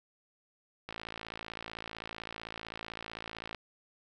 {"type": "click train", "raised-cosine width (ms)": 0.3, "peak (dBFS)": -24, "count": 149, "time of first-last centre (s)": [0.89, 3.547], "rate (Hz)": 55.7, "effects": []}